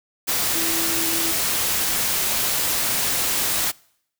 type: tone in noise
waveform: sine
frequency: 329.6 Hz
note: E4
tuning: in tune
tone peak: -29 dBFS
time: 0.54-1.33 s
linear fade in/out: 20 ms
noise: white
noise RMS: -22 dBFS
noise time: 0.27-3.72 s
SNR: -10 dB
effects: noise-tail reverb RT60 0.7 s tail -25 dB re dry